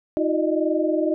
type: tone cluster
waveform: sine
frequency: 316.2 / 358.9 / 602 / 624 Hz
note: D#4 / F4 / D5 / D#5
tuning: +28 / +47 / +43 / +5 cents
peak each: -22 / -25 / -25 / -27 dBFS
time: 0.17-1.14 s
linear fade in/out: 0 ms
effects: none